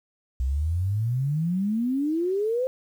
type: exponential sweep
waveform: sine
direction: up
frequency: 61.74 to 527 Hz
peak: -22 dBFS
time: 0.4-2.67 s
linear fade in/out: 0 ms
effects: 9-bit